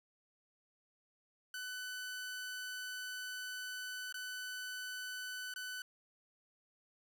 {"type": "tone with dropouts", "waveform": "sawtooth", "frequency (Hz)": 1500, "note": "F#6", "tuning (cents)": 23, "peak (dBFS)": -38, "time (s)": [1.54, 5.82], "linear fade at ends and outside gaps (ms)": 2, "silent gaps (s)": [[4.125, 4.142], [5.539, 5.56]], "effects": []}